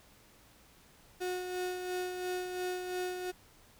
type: tone with tremolo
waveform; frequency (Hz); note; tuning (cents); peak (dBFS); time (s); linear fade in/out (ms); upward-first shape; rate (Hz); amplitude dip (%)
35% pulse; 363.9; F#4; -29; -31; 1.2-3.32; 20; sine; 2.9; 45
effects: pink hiss -61 dBFS RMS until 3.79 s